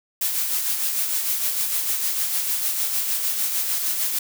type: noise with tremolo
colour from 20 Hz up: blue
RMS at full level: -22 dBFS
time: 0.21-4.19 s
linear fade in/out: 5 ms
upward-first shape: sine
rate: 6.6 Hz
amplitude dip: 40%
effects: none